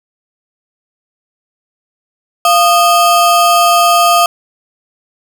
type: ring-modulated tone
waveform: square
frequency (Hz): 963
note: B5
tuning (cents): -44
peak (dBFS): -4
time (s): 2.45-4.26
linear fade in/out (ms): 2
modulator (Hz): 270
effects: none